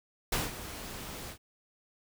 pink noise with ADSR envelope, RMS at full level -29 dBFS, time 0.32-1.38 s, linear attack 6 ms, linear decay 180 ms, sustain -13 dB, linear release 88 ms, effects none

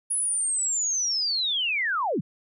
sine linear sweep, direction down, 10440 to 114.9 Hz, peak -23 dBFS, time 0.1-2.21 s, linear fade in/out 10 ms, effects none

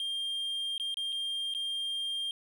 triangle tone with dropouts, 3200 Hz, G7, 35 cents sharp, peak -30 dBFS, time 0-2.31 s, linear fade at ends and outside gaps 1 ms, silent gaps 0.78-0.798 / 0.943-0.97 / 1.123-1.126 / 1.539-1.548 s, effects none

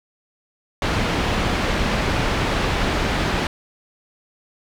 pink low-pass noise, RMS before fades -21 dBFS, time 0.82-3.47 s, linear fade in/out 2 ms, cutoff 3500 Hz, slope 12 dB/octave, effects none

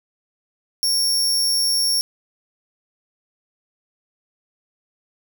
sawtooth tone with amplitude modulation, 5500 Hz, F8, 27 cents flat, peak -13 dBFS, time 0.83-2.01 s, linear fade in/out 0 ms, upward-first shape sine, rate 130 Hz, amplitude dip 30%, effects none

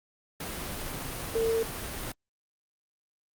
sine tone in noise, 452.9 Hz, A#4, 50 cents flat, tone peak -24 dBFS, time 1.35-1.63 s, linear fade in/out 5 ms, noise pink, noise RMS -36 dBFS, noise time 0.4-2.12 s, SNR +9 dB, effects Opus 32 kbps

